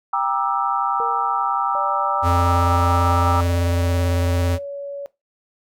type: chord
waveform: sine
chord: E half-diminished seventh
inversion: first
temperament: just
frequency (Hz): 791.1 / 949.3 / 1186.7 / 1318.5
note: G5 / Bb5 / D6 / E6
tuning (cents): +16 / +31 / +18 / 0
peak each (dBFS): -23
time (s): 0.13-3.41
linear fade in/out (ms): 5
type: tone with exponential decay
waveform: sine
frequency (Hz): 466.2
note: A#4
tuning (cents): 0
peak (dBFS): -25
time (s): 1-1.79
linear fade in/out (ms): 0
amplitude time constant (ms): 170
type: tone with pitch glide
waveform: sine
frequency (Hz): 586 to 563.8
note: D5 to C#5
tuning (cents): -4 to +29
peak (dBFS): -27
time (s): 1.75-5.06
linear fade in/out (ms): 0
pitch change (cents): -67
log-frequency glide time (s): 3.71-4.04
type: tone with vibrato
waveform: square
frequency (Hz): 87.31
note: F2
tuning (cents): 0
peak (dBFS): -18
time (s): 2.22-4.59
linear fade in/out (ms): 50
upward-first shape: square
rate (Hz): 18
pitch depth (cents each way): 18
effects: noise-tail reverb RT60 0.2 s tail -19 dB re dry